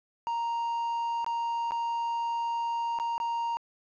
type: tone with dropouts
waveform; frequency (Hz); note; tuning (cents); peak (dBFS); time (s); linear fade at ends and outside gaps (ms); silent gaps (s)
triangle; 932.3; A#5; 0; -26; 0.27-3.57; 0; 1.245-1.264 / 1.709-1.719 / 2.988-2.999 / 3.18-3.201
effects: resampled to 16000 Hz + 10-bit